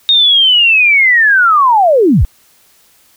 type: linear sweep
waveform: sine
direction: down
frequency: 3729 to 31.21 Hz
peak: -5 dBFS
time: 0.09-2.25 s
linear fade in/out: 0 ms
effects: white hiss -49 dBFS RMS until 3.16 s